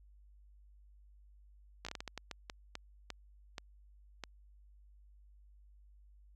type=slowing click train; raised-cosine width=0.2 ms; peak=-24 dBFS; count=14; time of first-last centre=1.85-4.238 s; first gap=15 ms; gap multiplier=1.37; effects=added 50 Hz sine -58 dBFS peak until 6.35 s

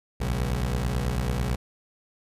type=beating tone pair; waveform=20% pulse; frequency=60.2 / 69.3 Hz; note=B1 / C#2; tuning=-44 / 0 cents; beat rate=9.1 Hz; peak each=-21 / -25 dBFS; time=0.2-1.56 s; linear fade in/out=10 ms; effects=resampled to 32000 Hz

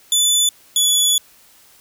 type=tone pair in turn; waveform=20% pulse; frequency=3486 / 3422 Hz; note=A7 / A7; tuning=-17 / -49 cents; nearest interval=unison; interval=32 cents; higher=first; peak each=-7 dBFS; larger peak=neither; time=0.12-0.49 / 0.76-1.18 s; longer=second; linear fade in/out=2 ms; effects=white hiss -50 dBFS RMS until 1.8 s

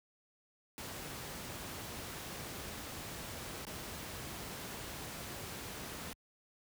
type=noise with dropouts; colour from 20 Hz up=pink; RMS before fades=-44 dBFS; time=0.78-6.13 s; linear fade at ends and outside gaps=0 ms; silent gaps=3.651-3.668 s; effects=high-pass 60 Hz 12 dB/octave

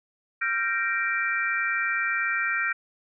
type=chord; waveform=sine; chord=G minor seventh; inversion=third; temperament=equal with one note detuned; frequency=1377.7 / 1568 / 1864.7 / 2349 Hz; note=F6 / G6 / Bb6 / D7; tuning=-24 / 0 / 0 / 0 cents; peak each=-29 dBFS; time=0.41-2.73 s; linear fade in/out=10 ms; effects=none

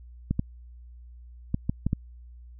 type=clicks; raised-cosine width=5 ms; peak=-12 dBFS; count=6; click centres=0.31 / 0.394 / 1.544 / 1.695 / 1.866 / 1.931 s; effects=added 60 Hz sine -44 dBFS peak until 2.59 s

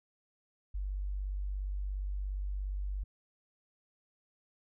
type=tone; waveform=sine; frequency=48.57 Hz; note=G1; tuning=15 cents flat; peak=-33 dBFS; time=0.74-3.04 s; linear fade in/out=10 ms; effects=none

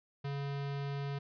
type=tone; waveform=square; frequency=140.6 Hz; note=C#3; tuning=25 cents sharp; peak=-36 dBFS; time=0.24-1.19 s; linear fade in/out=10 ms; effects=resampled to 11025 Hz

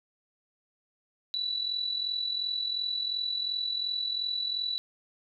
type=tone with amplitude modulation; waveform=sine; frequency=3951 Hz; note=B7; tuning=in tune; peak=-26 dBFS; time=1.34-4.78 s; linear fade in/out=0 ms; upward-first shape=sine; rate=42.8 Hz; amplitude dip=60%; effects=none

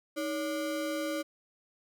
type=ring-modulated tone; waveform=square; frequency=440 Hz; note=A4; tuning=in tune; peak=-29 dBFS; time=0.16-1.23 s; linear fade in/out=20 ms; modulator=126 Hz; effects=none

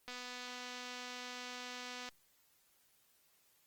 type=click train; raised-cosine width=0.2 ms; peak=-29 dBFS; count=499; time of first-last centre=0.08-2.088 s; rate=248 Hz; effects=white hiss -72 dBFS RMS until 3.66 s + Opus 24 kbps

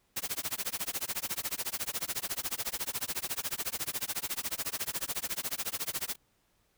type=noise with tremolo; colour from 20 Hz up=white; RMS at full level=-32 dBFS; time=0.16-6.16 s; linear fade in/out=10 ms; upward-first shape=sine; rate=14 Hz; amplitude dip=100%; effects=pink hiss -72 dBFS RMS until 6.77 s

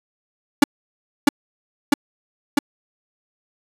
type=tone with echo; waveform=45% pulse; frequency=285.8 Hz; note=D4; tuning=47 cents flat; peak=-6 dBFS; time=0.62-0.64 s; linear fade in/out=5 ms; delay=650 ms; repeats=3; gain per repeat=-2 dB; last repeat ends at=2.59 s; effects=resampled to 32000 Hz

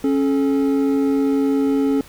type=tone pair together; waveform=triangle; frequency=274.7 / 431.6 Hz; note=C#4 / A4; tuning=-16 / -33 cents; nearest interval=minor sixth; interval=783 cents; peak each=-14 / -20 dBFS; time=0.04-2.01 s; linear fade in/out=2 ms; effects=pink hiss -44 dBFS RMS until 2.08 s

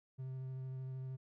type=tone with vibrato; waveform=triangle; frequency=130.81 Hz; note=C3; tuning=in tune; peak=-39 dBFS; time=0.18-1.17 s; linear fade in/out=20 ms; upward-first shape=triangle; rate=13 Hz; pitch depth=15 cents each way; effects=none

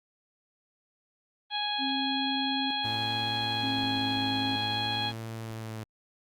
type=harmonic tone; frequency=830.6 Hz; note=G#5; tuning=in tune; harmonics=1 / 2 / 3 / 4 / 5; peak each=-33 / -39 / -40 / -32 / -36 dBFS; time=1.5-5.13 s; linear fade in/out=50 ms
type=tone with tremolo; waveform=sine; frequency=267.5 Hz; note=C4; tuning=38 cents sharp; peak=-31 dBFS; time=1.78-5.15 s; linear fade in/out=50 ms; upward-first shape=square; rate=0.54 Hz; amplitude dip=75%
type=tone with vibrato; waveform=sawtooth; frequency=110 Hz; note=A2; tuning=in tune; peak=-32 dBFS; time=2.84-5.84 s; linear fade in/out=10 ms; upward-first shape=sine; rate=0.51 Hz; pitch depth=39 cents each way
effects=Opus 24 kbps

